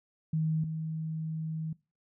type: tone pair in turn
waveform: sine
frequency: 158.1 / 158.93 Hz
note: D#3 / D#3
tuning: +28 / +37 cents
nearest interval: unison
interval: 9 cents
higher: second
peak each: -26 / -32 dBFS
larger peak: first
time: 0.33-0.64 / 0.64-1.73 s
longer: second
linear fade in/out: 5 ms
effects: noise-tail reverb RT60 0.3 s tail -22 dB re dry